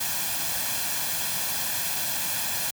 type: noise with comb filter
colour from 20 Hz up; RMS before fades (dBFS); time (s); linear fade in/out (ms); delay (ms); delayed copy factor
white; -28; 0-2.71; 10; 1.2; +0.6
effects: high-pass 80 Hz 12 dB/octave